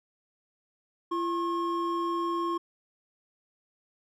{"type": "tone pair together", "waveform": "triangle", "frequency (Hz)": [340, 1079.4], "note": ["F4", "C#6"], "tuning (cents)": [-46, -46], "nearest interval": "octave + minor sixth", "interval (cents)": 2000, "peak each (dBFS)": -28, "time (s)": [1.11, 2.58], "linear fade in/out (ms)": 10, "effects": []}